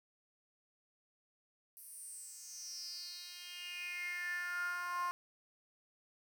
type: tone with high-pass filter sweep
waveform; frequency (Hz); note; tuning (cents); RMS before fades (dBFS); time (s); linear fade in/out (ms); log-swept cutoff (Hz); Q
10% pulse; 354; F4; +23; -43; 1.77-5.11; 0; 11000 to 1000; 7.1
effects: none